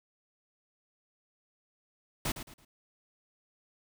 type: noise with echo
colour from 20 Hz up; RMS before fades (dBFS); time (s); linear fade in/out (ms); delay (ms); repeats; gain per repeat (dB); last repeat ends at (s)
pink; -32; 2.25-2.32; 5; 110; 3; -10; 2.65
effects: none